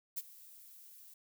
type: noise with ADSR envelope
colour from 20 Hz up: violet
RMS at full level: -36 dBFS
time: 0.16-1.14 s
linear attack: 20 ms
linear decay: 33 ms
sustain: -20 dB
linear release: 3 ms
effects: none